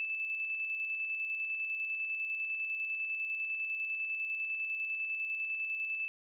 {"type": "tone with tremolo", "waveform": "sine", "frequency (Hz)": 2631, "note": "E7", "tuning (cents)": -4, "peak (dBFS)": -32, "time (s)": [0, 6.08], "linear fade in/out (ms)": 0, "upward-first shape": "square", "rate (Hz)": 10, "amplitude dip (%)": 30, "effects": []}